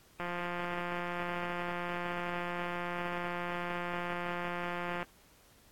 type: click train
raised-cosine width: 0.5 ms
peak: -22 dBFS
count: 846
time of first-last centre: 0.2-5.029 s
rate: 175 Hz
effects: pink hiss -62 dBFS RMS until 5.71 s + AAC 64 kbps